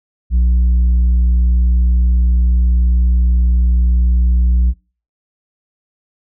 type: tone with tanh clipping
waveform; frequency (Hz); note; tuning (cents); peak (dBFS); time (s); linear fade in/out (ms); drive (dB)
sine; 60.4; B1; -38; -10; 0.3-4.74; 50; 4
effects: noise-tail reverb RT60 0.4 s tail -25 dB re dry